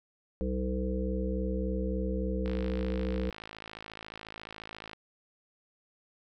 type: harmonic tone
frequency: 63.5 Hz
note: B1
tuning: 49 cents sharp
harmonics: 1 / 3 / 5 / 7 / 8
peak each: -32 / -34 / -39 / -38 / -38 dBFS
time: 0.41-3.3 s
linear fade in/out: 0 ms
type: click train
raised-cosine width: 0.3 ms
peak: -26 dBFS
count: 135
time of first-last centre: 2.46-4.932 s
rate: 54.2 Hz
effects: none